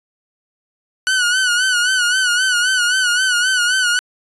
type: tone with vibrato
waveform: sawtooth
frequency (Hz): 1480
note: F#6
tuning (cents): 0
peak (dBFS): -10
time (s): 1.07-3.99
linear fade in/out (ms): 0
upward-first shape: sine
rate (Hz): 3.8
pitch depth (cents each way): 70
effects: resampled to 24000 Hz